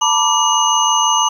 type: tone cluster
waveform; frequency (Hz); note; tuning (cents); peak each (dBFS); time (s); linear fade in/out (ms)
sine; 892 / 978 / 1173 / 2897 / 6180; A5 / B5 / D6 / F#7 / G8; +23 / -17 / -2 / -37 / -26; -18; 0.01-1.29; 10
effects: 7-bit